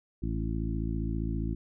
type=harmonic tone with a mistuned harmonic; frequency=55 Hz; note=A1; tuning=in tune; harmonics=1 / 2 / 3 / 4 / 5 / 6; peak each=-32 / -35 / -37 / -38 / -39 / -40 dBFS; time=0.22-1.55 s; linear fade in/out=10 ms; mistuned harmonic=6; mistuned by=+16 cents; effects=none